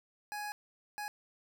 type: tone bursts at uneven times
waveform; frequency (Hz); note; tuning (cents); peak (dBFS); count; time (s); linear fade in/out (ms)
25% pulse; 833; G#5; +5; -34; 2; 0.32-0.52 / 0.98-1.08; 0
effects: none

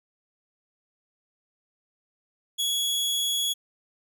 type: tone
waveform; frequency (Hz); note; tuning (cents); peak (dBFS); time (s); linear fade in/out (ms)
sawtooth; 3356; G#7; +17; -21; 2.58-3.54; 20
effects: none

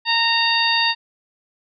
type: harmonic tone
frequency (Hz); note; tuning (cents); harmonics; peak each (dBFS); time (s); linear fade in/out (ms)
923; A#5; -17; 1 / 2 / 3 / 4 / 5; -22 / -22 / -22 / -22 / -22; 0.05-0.95; 50
effects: none

